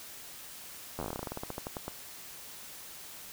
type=slowing click train; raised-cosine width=1 ms; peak=-22 dBFS; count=21; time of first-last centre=0.99-1.88 s; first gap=11 ms; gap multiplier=1.13; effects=white hiss -47 dBFS RMS until 3.32 s